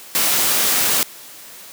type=noise; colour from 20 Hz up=white; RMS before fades=-17 dBFS; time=0.15-1.03 s; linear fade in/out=0 ms; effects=white hiss -39 dBFS RMS until 1.72 s + high-pass 150 Hz 12 dB/octave